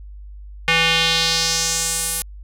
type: tone with band-pass filter sweep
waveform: square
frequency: 164.81 Hz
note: E3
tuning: in tune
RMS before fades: -19 dBFS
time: 0.68-2.22 s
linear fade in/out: 0 ms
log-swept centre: 2400 to 11000 Hz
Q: 2.2
effects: added 50 Hz sine -34 dBFS peak until 2.43 s